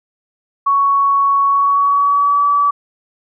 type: tone with pitch glide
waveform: sine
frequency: 1114 to 1148.6 Hz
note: C#6 to D6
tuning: +8 to -39 cents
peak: -10 dBFS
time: 0.66-2.71 s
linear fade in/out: 10 ms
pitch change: +53 cents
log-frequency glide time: 1.47-2.45 s
effects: none